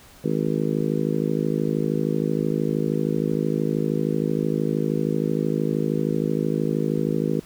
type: harmonic tone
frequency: 53 Hz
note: G#1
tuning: 36 cents sharp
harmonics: 3 / 4 / 5 / 6 / 7 / 8 / 9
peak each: -26 / -27 / -28 / -29 / -29 / -30 / -31 dBFS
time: 0.24-7.4 s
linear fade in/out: 5 ms
effects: pink hiss -49 dBFS RMS until 7.45 s